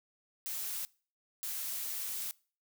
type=noise bursts at uneven times; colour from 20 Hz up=blue; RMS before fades=-38 dBFS; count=2; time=0.46-0.85 / 1.43-2.31 s; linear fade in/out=0 ms; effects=noise-tail reverb RT60 0.4 s tail -23 dB re dry